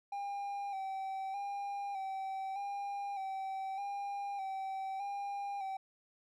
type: tone with vibrato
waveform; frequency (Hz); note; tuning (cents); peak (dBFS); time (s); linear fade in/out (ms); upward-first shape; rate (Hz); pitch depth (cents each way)
triangle; 787; G5; +7; -35; 0.12-5.77; 5; square; 0.82; 36
effects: none